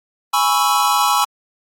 square chord, C# minor seventh, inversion second, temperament equal, 830.6 / 987.8 / 1108.7 / 1318.5 Hz, G#5 / B5 / C#6 / E6, 0 / 0 / 0 / 0 cents, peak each -20 dBFS, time 0.33-1.25 s, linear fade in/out 10 ms, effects AAC 48 kbps

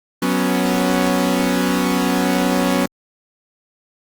sawtooth chord, F# suspended fourth, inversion none, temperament equal, 185 / 246.9 / 277.2 Hz, F#3 / B3 / C#4, 0 / 0 / 0 cents, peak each -16 dBFS, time 0.22-2.86 s, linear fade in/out 5 ms, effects Opus 24 kbps

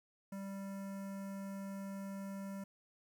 square tone with notch filter, 196 Hz, G3, in tune, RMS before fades -44 dBFS, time 0.32-2.64 s, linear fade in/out 5 ms, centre 3600 Hz, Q 0.63, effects 12-bit

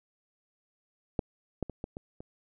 clicks, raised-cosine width 2 ms, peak -14 / -17 / -25 / -22 / -26 / -30 dBFS, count 6, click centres 1.192 / 1.627 / 1.697 / 1.841 / 1.969 / 2.205 s, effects none

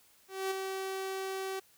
sawtooth tone with ADSR envelope, 383.3 Hz, G4, 39 cents flat, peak -26 dBFS, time 0.28-1.6 s, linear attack 230 ms, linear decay 10 ms, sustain -5 dB, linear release 11 ms, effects white hiss -64 dBFS RMS until 1.77 s

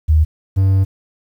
sine / triangle tone pair in turn, 77.7 / 96.2 Hz, D#2 / G2, -2 / -32 cents, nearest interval major third, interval 370 cents, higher second, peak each -8 dBFS, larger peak neither, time 0.08-0.25 / 0.56-0.85 s, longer second, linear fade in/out 20 ms, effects 8-bit

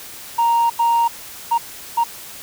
sine tone bursts at uneven times, 932.3 Hz, A#5, in tune, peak -11 dBFS, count 4, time 0.38-0.7 / 0.79-1.08 / 1.51-1.58 / 1.97-2.04 s, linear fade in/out 10 ms, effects tanh soft clip ceiling -11 dBFS + white hiss -36 dBFS RMS until 2.42 s

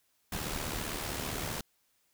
pink noise with amplitude modulation, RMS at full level -34 dBFS, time 0.32-1.61 s, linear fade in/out 5 ms, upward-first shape sine, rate 75.5 Hz, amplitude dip 55%, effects white hiss -73 dBFS RMS until 2.13 s

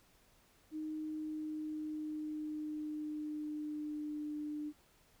sine tone with pitch glide, 310 to 299.3 Hz, D#4 to D4, -6 to +33 cents, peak -38 dBFS, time 0.71-4.73 s, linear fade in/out 50 ms, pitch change -61 cents, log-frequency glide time 0.95-4.31 s, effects pink hiss -68 dBFS RMS until 5.2 s

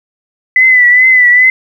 sine tone with vibrato, 2000 Hz, B6, 21 cents sharp, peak -3 dBFS, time 0.56-1.5 s, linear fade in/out 2 ms, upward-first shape triangle, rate 2.4 Hz, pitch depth 58 cents each way, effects 7-bit

